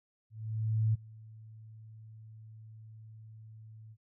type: tone with ADSR envelope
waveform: sine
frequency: 109.9 Hz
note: A2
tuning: 2 cents flat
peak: -24 dBFS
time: 0.3-3.97 s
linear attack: 640 ms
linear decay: 17 ms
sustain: -24 dB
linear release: 53 ms
effects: none